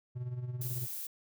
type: tone with tremolo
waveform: triangle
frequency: 123.7 Hz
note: B2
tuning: 3 cents sharp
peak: -31 dBFS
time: 0.15-0.87 s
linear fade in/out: 20 ms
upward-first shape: sine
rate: 18 Hz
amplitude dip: 60%
type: noise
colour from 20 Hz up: violet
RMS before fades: -40 dBFS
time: 0.61-1.07 s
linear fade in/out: 5 ms
effects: none